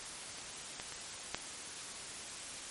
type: clicks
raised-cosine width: 0.2 ms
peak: -30 / -23 / -26 / -16 dBFS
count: 4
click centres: 0.384 / 0.799 / 0.923 / 1.346 s
effects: white hiss -45 dBFS RMS until 2.7 s + MP3 48 kbps

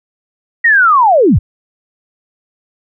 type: linear sweep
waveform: sine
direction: down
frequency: 1917 to 49 Hz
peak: -5 dBFS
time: 0.64-1.39 s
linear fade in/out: 10 ms
effects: none

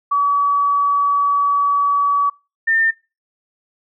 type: tone pair in turn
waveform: sine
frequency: 1140 / 1805.1 Hz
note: C#6 / A6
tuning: +48 / +44 cents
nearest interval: minor sixth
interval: 796 cents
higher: second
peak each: -13 dBFS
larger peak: neither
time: 0.11-2.3 / 2.67-2.91 s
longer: first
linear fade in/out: 10 ms
effects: noise-tail reverb RT60 0.3 s tail -24 dB re dry

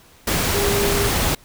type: tone in noise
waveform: sine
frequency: 403.2 Hz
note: G4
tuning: 49 cents sharp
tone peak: -21 dBFS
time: 0.54-1.09 s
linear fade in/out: 5 ms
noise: pink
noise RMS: -20 dBFS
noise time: 0.27-1.35 s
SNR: -4 dB
effects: pink hiss -50 dBFS RMS until 1.44 s

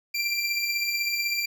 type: beating tone pair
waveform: 25% pulse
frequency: 2349 / 2365 Hz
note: D7 / D7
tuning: 0 / +12 cents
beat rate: 16 Hz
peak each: -28 / -22 dBFS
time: 0.14-1.46 s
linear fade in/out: 10 ms
effects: none

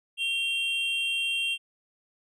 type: tone pair together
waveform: triangle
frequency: 2746 / 3188 Hz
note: F7 / G7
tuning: -30 / +28 cents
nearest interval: minor third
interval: 258 cents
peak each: -27 dBFS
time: 0.17-1.58 s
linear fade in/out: 50 ms
effects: resampled to 32000 Hz

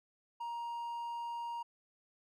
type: tone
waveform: triangle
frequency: 940 Hz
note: A#5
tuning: 14 cents sharp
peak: -36 dBFS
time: 0.4-1.63 s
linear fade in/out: 10 ms
effects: none

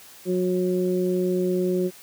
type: harmonic tone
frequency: 182 Hz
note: F#3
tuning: 28 cents flat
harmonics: 1 / 2 / 3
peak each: -25 / -22 / -32 dBFS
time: 0.25-1.91 s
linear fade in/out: 50 ms
effects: white hiss -47 dBFS RMS until 2.02 s + high-pass 80 Hz 12 dB/octave

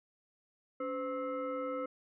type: tone with frequency modulation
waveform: sine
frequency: 512 Hz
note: C5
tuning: 38 cents flat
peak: -34 dBFS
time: 0.8-1.86 s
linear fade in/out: 5 ms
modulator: 794 Hz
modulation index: 1
effects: none

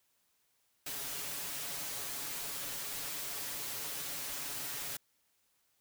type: noise with comb filter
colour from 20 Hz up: white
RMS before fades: -40 dBFS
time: 0.86-4.97 s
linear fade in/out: 5 ms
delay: 7.1 ms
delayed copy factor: +0.9
effects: white hiss -75 dBFS RMS until 5.8 s

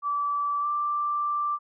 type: tone with pitch glide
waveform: sine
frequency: 1157 to 1176.5 Hz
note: D6 to D6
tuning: -26 to +3 cents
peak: -24 dBFS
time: 0.02-1.59 s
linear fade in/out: 50 ms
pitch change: +29 cents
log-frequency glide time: 0.61-0.66 s
effects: none

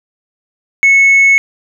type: tone with tanh clipping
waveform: sine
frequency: 2200 Hz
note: C#7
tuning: 14 cents flat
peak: -5 dBFS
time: 0.83-1.38 s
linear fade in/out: 0 ms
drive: 1 dB
effects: none

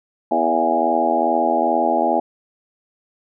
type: harmonic tone with a mistuned harmonic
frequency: 82.41 Hz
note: E2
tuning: in tune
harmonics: 3 / 4 / 5 / 6 / 7 / 8 / 9 / 10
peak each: -25 / -24 / -28 / -29 / -24 / -21 / -24 / -20 dBFS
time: 0.31-2.2 s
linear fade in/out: 5 ms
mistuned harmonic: 8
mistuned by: +20 cents
effects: none

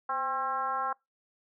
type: tone with frequency modulation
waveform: sine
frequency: 1069 Hz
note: C6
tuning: 37 cents sharp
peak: -28 dBFS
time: 0.09-0.93 s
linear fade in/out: 5 ms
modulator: 275 Hz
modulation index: 1.3
effects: noise-tail reverb RT60 0.2 s tail -25 dB re dry

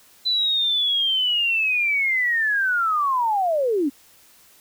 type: linear sweep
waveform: sine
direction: down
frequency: 4020 to 258.5 Hz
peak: -18 dBFS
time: 0.25-3.9 s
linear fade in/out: 20 ms
effects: white hiss -53 dBFS RMS until 4.6 s

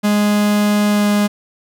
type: tone with pitch glide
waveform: 45% pulse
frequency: 207.7 to 206.4 Hz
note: G#3 to G#3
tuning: 0 to -10 cents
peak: -12 dBFS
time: 0.03-1.28 s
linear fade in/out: 20 ms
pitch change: -10 cents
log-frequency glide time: 0.89-1.06 s
effects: none

